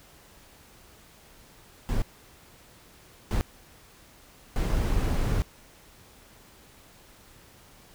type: noise bursts at uneven times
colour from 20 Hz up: brown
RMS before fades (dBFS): -25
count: 3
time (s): 1.89-2.02 / 3.31-3.41 / 4.56-5.42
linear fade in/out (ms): 0
effects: pink hiss -54 dBFS RMS until 7.94 s